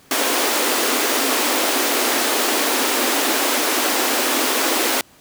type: high-pass noise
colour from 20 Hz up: pink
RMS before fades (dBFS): -19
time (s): 0.11-5.01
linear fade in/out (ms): 2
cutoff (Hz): 240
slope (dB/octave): 96
effects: pink hiss -50 dBFS RMS until 5.2 s + high-pass 80 Hz 12 dB/octave